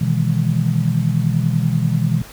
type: chord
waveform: sine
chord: E major seventh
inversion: second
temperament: just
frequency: 123.61 / 154.51 / 164.81 / 206 Hz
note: B2 / D#3 / E3 / G#3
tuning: +2 / -12 / 0 / -14 cents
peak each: -19 / -20 / -19 / -24 dBFS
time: 0.01-2.22 s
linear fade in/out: 5 ms
effects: pink hiss -39 dBFS RMS until 2.32 s